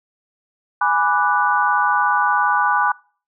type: chord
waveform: sine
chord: G# half-diminished seventh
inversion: none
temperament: equal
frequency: 830.6 / 987.8 / 1174.7 / 1480 Hz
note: G#5 / B5 / D6 / F#6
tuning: 0 / 0 / 0 / 0 cents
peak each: -20 dBFS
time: 0.81-2.92 s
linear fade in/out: 5 ms
effects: noise-tail reverb RT60 0.4 s tail -23 dB re dry